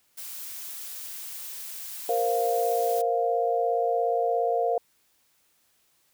blue noise, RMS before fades -38 dBFS, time 0.17-3.02 s, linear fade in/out 10 ms
sine chord, Bb suspended second, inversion none, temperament equal, 466.2 / 523.3 / 698.5 Hz, Bb4 / C5 / F5, 0 / 0 / 0 cents, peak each -26 / -30 / -25 dBFS, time 2.09-4.78 s, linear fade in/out 2 ms
effects white hiss -67 dBFS RMS until 6.13 s

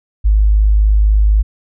sine tone, 52 Hz, G#1, 3 cents sharp, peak -7 dBFS, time 0.24-1.43 s, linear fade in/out 20 ms, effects none

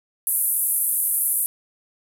pink band-pass noise, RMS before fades -22 dBFS, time 0.27-1.46 s, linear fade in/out 0 ms, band 10000 to 13000 Hz, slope 48 dB/octave, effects none

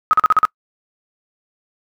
sine tone bursts, 1268 Hz, D#6, 32 cents sharp, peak -8 dBFS, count 6, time 0.11-0.452 s, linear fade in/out 0 ms, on 22 ms, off 42 ms, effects noise-tail reverb RT60 0.1 s tail -26 dB re dry

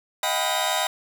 sawtooth tone cluster, 631 / 721 / 789 / 991 / 3729 Hz, D#5 / F#5 / G5 / B5 / A#7, +24 / -45 / +11 / +6 / 0 cents, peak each -25 dBFS, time 0.23-0.87 s, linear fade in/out 2 ms, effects none

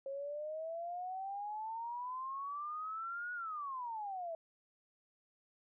sine exponential two-way sweep, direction up then down, 540 to 1467 to 644 Hz, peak -39 dBFS, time 0.06-4.35 s, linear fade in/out 2 ms, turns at 3.33 s, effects none

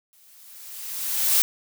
blue noise with exponential growth, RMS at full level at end -17 dBFS, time 0.13-1.42 s, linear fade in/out 0 ms, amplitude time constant 280 ms, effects none

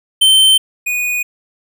square tone pair in turn, 3100 / 2475 Hz, G7 / D#7, -20 / -10 cents, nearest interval major third, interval 390 cents, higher first, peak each -7 / -16 dBFS, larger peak first, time 0.21-0.58 / 0.86-1.23 s, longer neither, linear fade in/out 10 ms, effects none

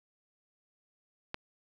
click, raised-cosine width 0.3 ms, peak -19 dBFS, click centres 1.344 s, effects none

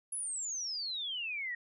sine exponential sweep, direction down, 10690 to 1864.7 Hz, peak -35 dBFS, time 0.12-1.55 s, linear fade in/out 5 ms, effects none

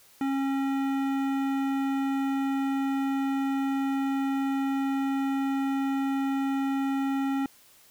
sine tone with hard clipping, 272.3 Hz, C#4, 31 cents flat, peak -27 dBFS, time 0.21-7.46 s, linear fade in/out 2 ms, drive 15 dB, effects white hiss -57 dBFS RMS until 7.9 s

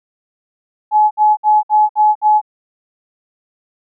sine tone bursts, 850 Hz, G#5, 40 cents sharp, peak -7 dBFS, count 6, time 0.91-2.415 s, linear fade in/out 50 ms, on 200 ms, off 61 ms, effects none

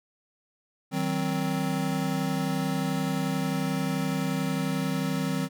square chord, C diminished, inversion first, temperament just, 156.98 / 188.37 / 261.6 Hz, Eb3 / Gb3 / C4, +16 / +31 / 0 cents, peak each -31 dBFS, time 0.91-5.49 s, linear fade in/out 50 ms, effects none

